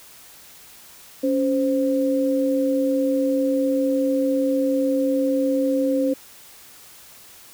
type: tone pair together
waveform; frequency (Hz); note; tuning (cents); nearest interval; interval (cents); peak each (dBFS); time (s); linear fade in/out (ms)
sine; 277.6 / 522; C#4 / C5; +3 / -4; major seventh; 1093; -20 / -21; 1.23-6.14; 10
effects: white hiss -46 dBFS RMS until 7.53 s